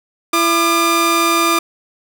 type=tone pair together; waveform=sawtooth; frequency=335.4 / 1200 Hz; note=E4 / D6; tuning=+30 / +37 cents; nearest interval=octave + minor seventh; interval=2207 cents; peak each=-13 / -10 dBFS; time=0.33-1.59 s; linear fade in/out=5 ms; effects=none